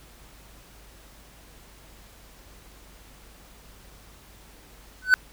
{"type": "tone with exponential growth", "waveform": "triangle", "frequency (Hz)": 1507, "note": "F#6", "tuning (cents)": 31, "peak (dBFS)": -7, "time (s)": [5.02, 5.14], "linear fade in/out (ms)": 0, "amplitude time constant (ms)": 25, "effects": ["added 50 Hz sine -52 dBFS peak until 5.32 s", "pink hiss -52 dBFS RMS until 5.32 s"]}